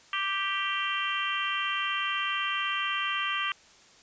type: harmonic tone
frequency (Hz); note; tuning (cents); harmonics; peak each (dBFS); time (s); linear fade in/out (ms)
392; G4; 0; 3 / 4 / 5 / 6 / 7 / 8; -32 / -36 / -35 / -38 / -34 / -34; 0.13-3.52; 2
effects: white hiss -56 dBFS RMS until 4.02 s + resampled to 16000 Hz